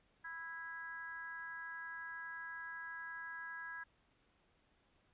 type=harmonic tone; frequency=329.6 Hz; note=E4; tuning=in tune; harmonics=3 / 4 / 5 / 6; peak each=-53 / -55 / -45 / -59 dBFS; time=0.24-3.84 s; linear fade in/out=10 ms; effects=pink hiss -74 dBFS RMS until 5.13 s + resampled to 8000 Hz